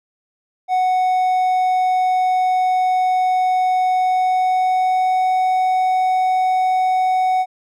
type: tone with pitch glide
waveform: triangle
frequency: 740 to 744.3 Hz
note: F#5 to F#5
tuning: 0 to +10 cents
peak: -12 dBFS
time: 0.68-7.46 s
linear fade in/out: 50 ms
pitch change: +10 cents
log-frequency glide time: 3.92-5.29 s
effects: none